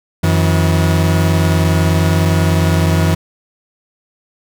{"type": "tone pair together", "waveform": "40% pulse", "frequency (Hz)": [90.1, 160.54], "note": ["F#2", "E3"], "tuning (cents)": [-45, -45], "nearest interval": "minor seventh", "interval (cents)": 1000, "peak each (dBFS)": [-12, -13], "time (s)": [0.23, 3.15], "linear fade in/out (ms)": 10, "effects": []}